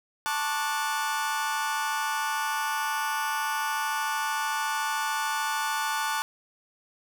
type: chord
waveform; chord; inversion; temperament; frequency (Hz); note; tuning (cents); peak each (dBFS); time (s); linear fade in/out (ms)
40% pulse; D major seventh; second; just; 881 / 1101.2 / 1174.7 / 1468.3; A5 / C#6 / D6 / F#6; +2 / -12 / 0 / -14; -29 / -35 / -33 / -31; 0.26-6.22; 0
effects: none